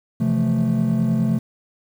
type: chord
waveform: triangle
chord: F major seventh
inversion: second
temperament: equal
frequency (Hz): 130.81 / 164.81 / 174.61 / 220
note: C3 / E3 / F3 / A3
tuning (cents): 0 / 0 / 0 / 0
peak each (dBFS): -20 / -23 / -21 / -17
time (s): 0.2-1.39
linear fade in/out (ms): 10
effects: tanh soft clip ceiling -9 dBFS + 8-bit